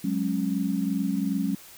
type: chord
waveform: sine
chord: F# suspended second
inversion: none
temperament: equal with one note detuned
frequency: 185 / 207.7 / 274 Hz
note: F#3 / G#3 / C#4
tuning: 0 / 0 / -20 cents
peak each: -28 dBFS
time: 0.04-1.55 s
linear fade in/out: 5 ms
effects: white hiss -48 dBFS RMS until 1.77 s